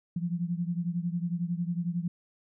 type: beating tone pair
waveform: sine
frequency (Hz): 170 / 181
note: F3 / F#3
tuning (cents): -46 / -38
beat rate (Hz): 11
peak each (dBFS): -30 / -33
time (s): 0.16-2.08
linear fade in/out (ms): 5
effects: none